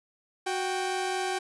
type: tone pair together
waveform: sawtooth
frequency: 370 / 784.5 Hz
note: F#4 / G5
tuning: 0 / +1 cents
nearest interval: octave + minor second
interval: 1301 cents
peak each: -27 dBFS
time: 0.46-1.39 s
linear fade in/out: 10 ms
effects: resampled to 24000 Hz